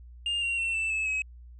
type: tone with pitch steps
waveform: triangle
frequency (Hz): 2810 / 2757 / 2705 / 2654 / 2604 / 2555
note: F7 / F7 / E7 / E7 / E7 / D#7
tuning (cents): +10 / -23 / +44 / +11 / -22 / +45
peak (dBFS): -25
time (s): 0.26-1.22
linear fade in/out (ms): 2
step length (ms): 160
effects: added 60 Hz sine -45 dBFS peak until 1.59 s + resampled to 22050 Hz